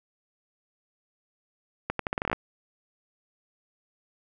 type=accelerating click train; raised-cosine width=0.5 ms; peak=-12 dBFS; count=11; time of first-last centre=1.9-2.33 s; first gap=93 ms; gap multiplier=0.81; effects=none